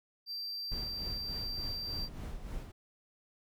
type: tone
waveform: triangle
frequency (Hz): 4699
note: D8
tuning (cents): 0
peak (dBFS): -36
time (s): 0.26-2.09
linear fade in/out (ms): 50
type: noise with tremolo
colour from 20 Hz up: brown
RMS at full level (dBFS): -39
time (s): 0.71-2.72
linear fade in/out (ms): 10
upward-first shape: sine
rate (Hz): 3.4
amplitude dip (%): 55
effects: none